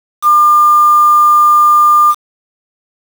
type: tone with quantisation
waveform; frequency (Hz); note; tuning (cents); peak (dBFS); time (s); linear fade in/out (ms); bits
sine; 1200; D6; +37; -4; 0.22-2.15; 50; 4
effects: none